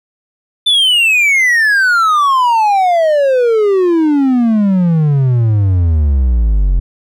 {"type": "exponential sweep", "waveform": "triangle", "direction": "down", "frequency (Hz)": [3560, 42.96], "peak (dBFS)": -6, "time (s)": [0.66, 6.8], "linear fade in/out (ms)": 10, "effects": []}